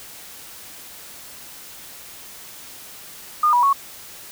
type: tone with pitch steps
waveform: sine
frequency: 1218 / 972 / 1108 Hz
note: D#6 / B5 / C#6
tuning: -37 / -28 / -1 cents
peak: -13 dBFS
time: 3.43-3.73 s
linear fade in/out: 5 ms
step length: 100 ms
effects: white hiss -40 dBFS RMS until 4.31 s